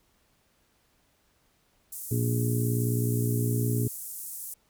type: band-pass noise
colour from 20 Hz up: white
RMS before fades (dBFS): -39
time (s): 1.92-4.54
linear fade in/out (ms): 5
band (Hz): 8000 to 15000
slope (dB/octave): 24
type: harmonic tone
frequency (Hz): 59.2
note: A#1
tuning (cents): +27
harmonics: 2 / 3 / 4 / 5 / 6 / 7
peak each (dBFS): -25 / -40 / -33 / -35 / -41 / -35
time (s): 2.11-3.88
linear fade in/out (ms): 5
effects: pink hiss -68 dBFS RMS until 4.69 s